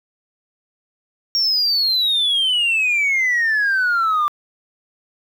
sine exponential sweep, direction down, 5588 to 1174.7 Hz, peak -13 dBFS, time 1.35-4.28 s, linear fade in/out 0 ms, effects tanh soft clip ceiling -13 dBFS + 8-bit

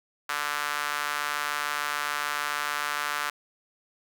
sawtooth tone with high-pass filter, 146.83 Hz, D3, in tune, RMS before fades -30 dBFS, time 0.29-3.3 s, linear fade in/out 5 ms, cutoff 1300 Hz, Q 2.2, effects none

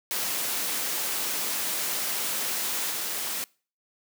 white noise with level steps, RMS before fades -29 / -31 dBFS, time 0.11-3.44 s, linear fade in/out 0 ms, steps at 2.9 s, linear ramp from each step 5 ms, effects noise-tail reverb RT60 0.4 s tail -25 dB re dry + high-pass 200 Hz 12 dB/octave

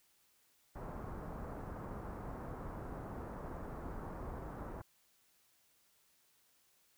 pink low-pass noise, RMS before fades -45 dBFS, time 0.75-4.82 s, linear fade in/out 10 ms, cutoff 1300 Hz, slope 24 dB/octave, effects white hiss -72 dBFS RMS until 6.97 s

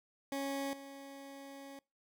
20% pulse tone with level steps, 275.9 Hz, C#4, 8 cents flat, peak -31 / -43 dBFS, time 0.32-1.79 s, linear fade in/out 2 ms, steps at 0.73 s, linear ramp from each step 2 ms, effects noise-tail reverb RT60 0.3 s tail -26 dB re dry

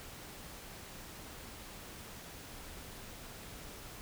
silence, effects pink hiss -49 dBFS RMS until 4.01 s

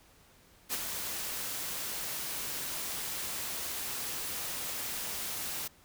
white noise with ADSR envelope, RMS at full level -32 dBFS, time 0.69-5.68 s, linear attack 40 ms, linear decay 44 ms, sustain -5 dB, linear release 10 ms, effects pink hiss -61 dBFS RMS until 5.84 s

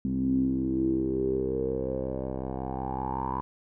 10% pulse tone with low-pass filter sweep, 65.41 Hz, C2, in tune, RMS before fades -29 dBFS, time 0.05-3.41 s, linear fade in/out 0 ms, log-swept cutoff 230 to 1000 Hz, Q 9.2, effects none

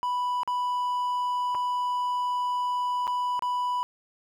triangle tone with dropouts, 987.8 Hz, B5, in tune, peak -23 dBFS, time 0.03-3.83 s, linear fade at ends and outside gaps 0 ms, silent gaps 0.433-0.476 / 1.547-1.551 / 3.07-3.077 / 3.393-3.423 s, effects none

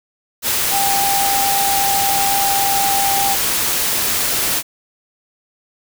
sine tone in noise, 793 Hz, G5, 20 cents sharp, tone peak -17 dBFS, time 0.7-3.37 s, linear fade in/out 50 ms, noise white, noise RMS -18 dBFS, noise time 0.42-4.63 s, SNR -2 dB, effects none

